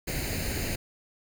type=noise with comb filter; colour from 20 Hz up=pink; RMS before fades=-31 dBFS; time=0.07-0.76 s; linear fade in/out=10 ms; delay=0.44 ms; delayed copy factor=+0.7; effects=none